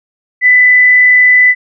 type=tone with frequency modulation; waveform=sine; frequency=1996 Hz; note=B6; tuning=18 cents sharp; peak=-3 dBFS; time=0.41-1.55 s; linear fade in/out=50 ms; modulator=37.9 Hz; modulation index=0.36; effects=none

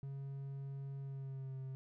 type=tone with pitch glide; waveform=triangle; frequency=137.5 to 132.59 Hz; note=C#3 to C3; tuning=-14 to +23 cents; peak=-40 dBFS; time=0.03-1.75 s; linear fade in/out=0 ms; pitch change=-63 cents; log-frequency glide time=1-1.57 s; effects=none

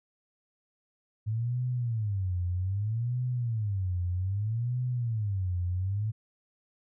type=tone with vibrato; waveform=sine; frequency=105.5 Hz; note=G#2; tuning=28 cents sharp; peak=-27 dBFS; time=1.26-6.12 s; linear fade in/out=20 ms; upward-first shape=sine; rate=0.63 Hz; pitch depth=300 cents each way; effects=none

